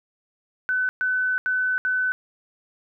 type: tone bursts at uneven times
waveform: sine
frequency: 1508 Hz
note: F#6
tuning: 32 cents sharp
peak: -20 dBFS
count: 4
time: 0.69-0.89 / 1.01-1.38 / 1.46-1.78 / 1.85-2.12 s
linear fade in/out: 0 ms
effects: none